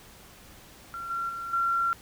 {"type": "tone with level steps", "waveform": "sine", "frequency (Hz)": 1369, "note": "F6", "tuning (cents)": -35, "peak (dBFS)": [-34, -28, -33, -23], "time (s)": [0.94, 1.93], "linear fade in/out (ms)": 0, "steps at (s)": [1.1, 1.29, 1.53], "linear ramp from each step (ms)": 5, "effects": ["pink hiss -51 dBFS RMS until 2.01 s"]}